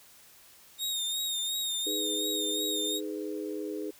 sawtooth tone with vibrato, 3700 Hz, A#7, 14 cents flat, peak -27 dBFS, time 0.78-3.01 s, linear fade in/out 50 ms, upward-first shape sine, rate 2.8 Hz, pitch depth 47 cents each way
sine chord, G# minor, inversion second, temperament just, 311.5 / 415.3 / 498.4 Hz, D#4 / G#4 / B4, +2 / 0 / +16 cents, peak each -36 / -36 / -41 dBFS, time 1.86-3.91 s, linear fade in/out 10 ms
effects white hiss -56 dBFS RMS until 3.99 s

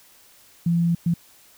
sine tone bursts at uneven times, 170 Hz, F3, 46 cents flat, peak -17 dBFS, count 2, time 0.66-0.95 / 1.06-1.14 s, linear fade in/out 5 ms, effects white hiss -53 dBFS RMS until 1.57 s

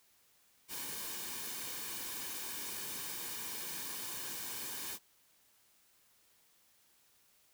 white noise with comb filter, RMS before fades -42 dBFS, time 0.68-4.99 s, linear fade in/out 50 ms, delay 1.5 ms, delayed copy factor -0.55, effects white hiss -69 dBFS RMS until 7.53 s

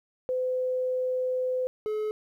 sine / triangle tone pair in turn, 509 / 428 Hz, C5 / A4, -48 / -48 cents, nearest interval minor third, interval 300 cents, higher first, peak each -25 dBFS, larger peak neither, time 0.29-1.67 / 1.86-2.11 s, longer first, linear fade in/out 0 ms, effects 11-bit

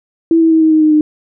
sine tone with pitch steps, 329.6 / 325.3 / 321 / 316.7 / 312.5 / 308.4 / 304.3 Hz, E4 / E4 / E4 / D#4 / D#4 / D#4 / D#4, 0 / -23 / -46 / +31 / +8 / -15 / -38 cents, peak -6 dBFS, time 0.31-1.01 s, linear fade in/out 2 ms, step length 100 ms, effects none

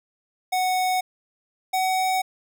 square tone pair in turn, 740 / 750.3 Hz, F#5 / F#5, 0 / +24 cents, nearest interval unison, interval 24 cents, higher second, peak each -21 dBFS, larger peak neither, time 0.52-1.01 / 1.73-2.22 s, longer neither, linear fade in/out 10 ms, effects none

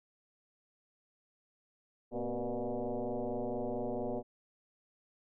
sine tone with frequency modulation, 109.8 Hz, A2, 3 cents flat, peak -33 dBFS, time 2.11-4.23 s, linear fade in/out 50 ms, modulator 122 Hz, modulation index 5, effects none

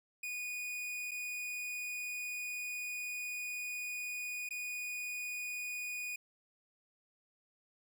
45% pulse tone with dropouts, 2466 Hz, D#7, 16 cents flat, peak -38 dBFS, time 0.23-6.16 s, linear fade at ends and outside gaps 5 ms, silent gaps 1.111-1.115 / 4.49-4.507 s, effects none

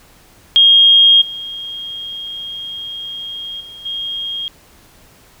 sine tone with level steps, 3245 Hz, G#7, 41 cents flat, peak -5 / -24 / -32 / -20 dBFS, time 0.56-4.48 s, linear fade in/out 0 ms, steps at 1.21 / 3.6 / 3.85 s, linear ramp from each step 10 ms, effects pink hiss -47 dBFS RMS until 5.4 s

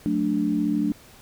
sine chord, D major, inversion first, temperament equal with one note detuned, 182.13 / 220 / 293.7 Hz, F#3 / A3 / D4, -27 / 0 / 0 cents, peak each -28 / -25 / -23 dBFS, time 0.06-0.92 s, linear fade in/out 0 ms, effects pink hiss -50 dBFS RMS until 1.21 s

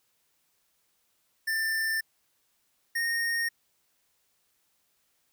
square tone pair in turn, 1784 / 1850.9 Hz, A6 / A#6, +23 / -13 cents, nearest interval minor second, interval 64 cents, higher second, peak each -27 / -27 dBFS, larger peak neither, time 1.47-2.01 / 2.95-3.49 s, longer neither, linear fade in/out 10 ms, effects white hiss -72 dBFS RMS until 5.32 s

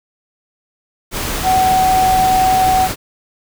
sine tone in noise, 751 Hz, F#5, 26 cents sharp, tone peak -10 dBFS, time 1.43-2.89 s, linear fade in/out 50 ms, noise pink, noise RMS -21 dBFS, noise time 1.11-2.96 s, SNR +8 dB, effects none

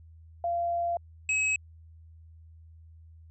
sine / square tone pair in turn, 688 / 2560 Hz, F5 / D#7, -26 / +49 cents, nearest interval octave + major seventh, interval 2275 cents, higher second, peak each -26 / -25 dBFS, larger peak second, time 0.44-0.97 / 1.29-1.56 s, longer first, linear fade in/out 2 ms, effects added 81 Hz sine -49 dBFS peak until 3.3 s + resampled to 24000 Hz

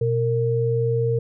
sine tone pair together, 121.9 / 460.2 Hz, B2 / A#4, -22 / -22 cents, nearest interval octave + major seventh, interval 2300 cents, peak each -21 / -21 dBFS, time 0.01-1.19 s, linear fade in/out 5 ms, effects none

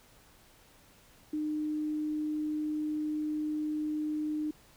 sine tone, 304.4 Hz, D#4, 38 cents flat, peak -30 dBFS, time 1.33-4.51 s, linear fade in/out 5 ms, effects pink hiss -60 dBFS RMS until 4.76 s

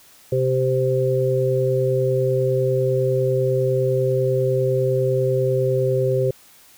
harmonic tone, 130 Hz, C3, 11 cents flat, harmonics 1 / 3 / 4, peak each -21 / -21 / -21 dBFS, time 0.32-6.31 s, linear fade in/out 5 ms, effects white hiss -50 dBFS RMS until 6.77 s

